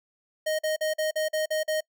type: tone bursts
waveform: square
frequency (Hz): 622.3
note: D#5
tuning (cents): 0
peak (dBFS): -25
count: 8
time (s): 0.46-1.808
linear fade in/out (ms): 10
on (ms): 130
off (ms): 44
effects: noise-tail reverb RT60 0.1 s tail -26 dB re dry